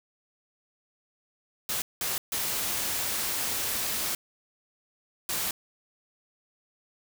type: noise bursts at uneven times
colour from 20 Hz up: white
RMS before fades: -30 dBFS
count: 4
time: 1.69-1.82 / 2.01-2.18 / 2.32-4.15 / 5.29-5.51 s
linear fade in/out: 2 ms
effects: none